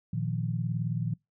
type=chord; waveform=sine; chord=Bb suspended fourth; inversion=none; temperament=equal; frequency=116.54 / 155.56 / 174.61 Hz; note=Bb2 / Eb3 / F3; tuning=0 / 0 / 0 cents; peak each=-31 / -32 / -34 dBFS; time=0.13-1.14 s; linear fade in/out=5 ms; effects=noise-tail reverb RT60 0.2 s tail -25 dB re dry